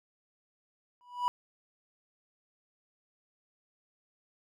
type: tone with exponential growth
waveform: triangle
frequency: 980 Hz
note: B5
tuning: 14 cents flat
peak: -21 dBFS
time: 1.01-1.28 s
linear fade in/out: 0 ms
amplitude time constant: 58 ms
effects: none

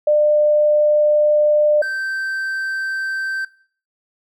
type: tone pair in turn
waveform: sine / triangle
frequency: 599 / 1557.2 Hz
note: D5 / G6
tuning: +34 / -12 cents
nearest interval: octave + perfect fourth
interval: 1654 cents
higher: second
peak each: -11 / -19 dBFS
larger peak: first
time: 0.07-1.82 / 1.82-3.45 s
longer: first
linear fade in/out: 5 ms
effects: noise-tail reverb RT60 0.5 s tail -20 dB re dry

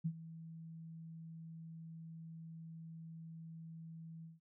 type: tone with ADSR envelope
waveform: sine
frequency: 163.1 Hz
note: E3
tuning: 18 cents flat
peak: -32 dBFS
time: 0.04-4.4 s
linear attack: 19 ms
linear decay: 63 ms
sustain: -16 dB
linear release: 160 ms
effects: none

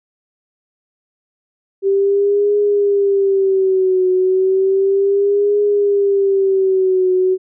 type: tone with vibrato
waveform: sine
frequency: 390 Hz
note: G4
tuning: 9 cents flat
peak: -11 dBFS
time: 1.82-7.38 s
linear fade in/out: 50 ms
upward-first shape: triangle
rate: 0.33 Hz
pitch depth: 100 cents each way
effects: none

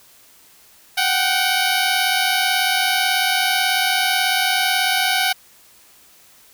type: tone pair together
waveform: 10% pulse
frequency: 734.8 / 773 Hz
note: F#5 / G5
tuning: -12 / -24 cents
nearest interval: minor second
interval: 88 cents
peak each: -11 dBFS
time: 0.97-5.33 s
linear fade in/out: 10 ms
effects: white hiss -50 dBFS RMS until 6.53 s

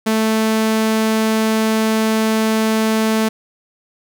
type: tone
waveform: sawtooth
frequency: 220 Hz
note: A3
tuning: in tune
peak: -10 dBFS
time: 0.06-3.29 s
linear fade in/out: 10 ms
effects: none

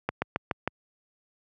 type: slowing click train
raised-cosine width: 0.5 ms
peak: -11 dBFS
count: 5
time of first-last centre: 0.09-0.676 s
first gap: 130 ms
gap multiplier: 1.08
effects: high-pass 80 Hz 12 dB/octave

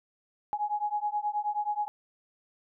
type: beating tone pair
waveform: sine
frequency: 830.6 / 840 Hz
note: G#5 / G#5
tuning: 0 / +19 cents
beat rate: 9.4 Hz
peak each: -31 dBFS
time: 0.53-1.88 s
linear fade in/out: 0 ms
effects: none

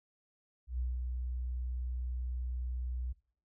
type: tone with ADSR envelope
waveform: sine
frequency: 61.9 Hz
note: B1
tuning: 5 cents sharp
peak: -31 dBFS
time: 0.67-3.13 s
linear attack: 120 ms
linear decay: 190 ms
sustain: -3 dB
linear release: 14 ms
effects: noise-tail reverb RT60 0.5 s tail -22 dB re dry

